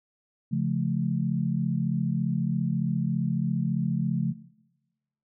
sine chord, Db augmented, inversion none, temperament just, 138.59 / 173.24 / 216.5 Hz, Db3 / F3 / A3, 0 / -14 / -28 cents, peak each -28 dBFS, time 0.51-4.33 s, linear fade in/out 20 ms, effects noise-tail reverb RT60 1.0 s tail -19 dB re dry

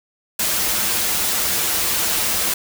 white noise with comb filter, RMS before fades -20 dBFS, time 0.39-2.54 s, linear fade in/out 5 ms, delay 7.3 ms, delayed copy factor -0.55, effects none

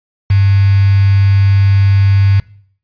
sine tone with quantisation, 98.5 Hz, G2, 9 cents sharp, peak -6 dBFS, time 0.3-2.4 s, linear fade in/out 5 ms, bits 4, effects noise-tail reverb RT60 0.6 s tail -22 dB re dry + resampled to 11025 Hz

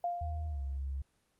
sine tone with exponential decay, 698.5 Hz, F5, in tune, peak -29 dBFS, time 0.04-0.78 s, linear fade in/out 2 ms, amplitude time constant 160 ms
sine tone with pitch glide, 77.78 to 68.1 Hz, D#2 to C#2, 0 to -30 cents, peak -34 dBFS, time 0.21-1.02 s, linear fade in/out 5 ms, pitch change -230 cents, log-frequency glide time 0.48-0.61 s
effects pink hiss -74 dBFS RMS until 1.39 s + Opus 24 kbps

